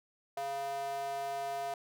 square tone with high-pass filter, 138.59 Hz, C#3, in tune, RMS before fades -37 dBFS, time 0.37-1.74 s, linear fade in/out 2 ms, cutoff 630 Hz, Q 7.8, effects none

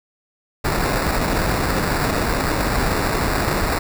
pink noise with sample-and-hold, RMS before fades -20 dBFS, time 0.64-3.79 s, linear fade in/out 10 ms, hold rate 3150 Hz, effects none

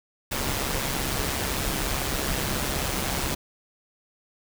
pink noise with amplitude modulation, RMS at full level -25 dBFS, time 0.31-3.35 s, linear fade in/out 10 ms, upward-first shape sine, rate 136 Hz, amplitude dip 55%, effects none

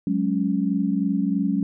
sine chord, F# suspended second, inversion none, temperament just, 185 / 208.1 / 277.5 Hz, F#3 / G#3 / C#4, 0 / +4 / +2 cents, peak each -24 dBFS, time 0.07-1.63 s, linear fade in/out 2 ms, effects none

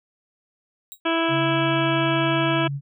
5% pulse tone with exponential decay, 3825 Hz, A#7, 44 cents sharp, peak -24 dBFS, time 0.92-1 s, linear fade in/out 0 ms, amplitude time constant 16 ms
harmonic tone, 329.6 Hz, E4, in tune, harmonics 1 / 2 / 3 / 4 / 5 / 7 / 8 / 9 / 10, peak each -23 / -26 / -28 / -29 / -30 / -31 / -32 / -33 / -33 dBFS, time 1.05-2.68 s, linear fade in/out 10 ms
sine tone with pitch glide, 138.59 to 140.52 Hz, C#3 to C#3, 0 to +24 cents, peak -25 dBFS, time 1.28-2.81 s, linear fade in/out 50 ms, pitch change +24 cents, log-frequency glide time 1.98-2.51 s
effects none

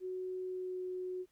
sine tone with pitch glide, 370 to 367 Hz, F#4 to F#4, 0 to -14 cents, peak -37 dBFS, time 0-1.26 s, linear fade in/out 50 ms, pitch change -14 cents, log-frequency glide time 0.43-0.84 s, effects pink hiss -75 dBFS RMS until 1.31 s

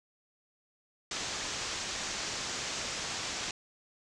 white low-pass noise, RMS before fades -37 dBFS, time 1.11-3.51 s, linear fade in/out 2 ms, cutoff 7300 Hz, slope 48 dB/octave, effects none

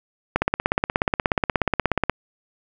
click train, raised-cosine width 0.5 ms, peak -3 dBFS, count 30, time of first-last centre 0.36-2.097 s, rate 16.7 Hz, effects none

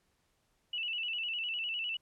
sine tone with vibrato, 2794 Hz, F7, in tune, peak -33 dBFS, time 0.73-1.97 s, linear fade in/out 5 ms, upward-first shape square, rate 9.9 Hz, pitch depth 79 cents each way, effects pink hiss -75 dBFS RMS until 2.01 s + low-pass 12000 Hz 12 dB/octave

